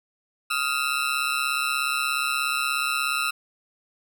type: ring-modulated tone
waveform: 20% pulse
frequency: 1324 Hz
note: E6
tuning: 7 cents sharp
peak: -15 dBFS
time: 0.5-3.31 s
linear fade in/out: 10 ms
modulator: 68.4 Hz
effects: none